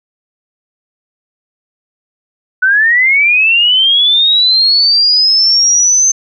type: linear sweep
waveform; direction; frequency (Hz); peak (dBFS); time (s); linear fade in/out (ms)
sine; up; 1480 to 6272; -6; 2.62-6.12; 10
effects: none